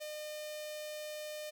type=tone with notch filter; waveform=sawtooth; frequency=606 Hz; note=D#5; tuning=46 cents flat; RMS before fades=-43 dBFS; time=0-1.51 s; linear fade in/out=20 ms; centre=1300 Hz; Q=1.1; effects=none